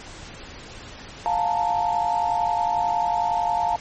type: tone cluster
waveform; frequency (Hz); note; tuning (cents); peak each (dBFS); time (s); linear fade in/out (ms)
sine; 704 / 864 / 915; F5 / A5 / A#5; +14 / -32 / -32; -24; 1.26-3.76; 0
effects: pink hiss -40 dBFS RMS until 3.8 s + MP3 32 kbps